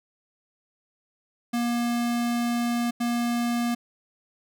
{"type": "tone bursts at uneven times", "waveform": "square", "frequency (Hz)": 237.9, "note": "A#3", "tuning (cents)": 35, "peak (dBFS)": -24, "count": 2, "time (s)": [[1.53, 2.91], [3, 3.75]], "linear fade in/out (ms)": 10, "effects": []}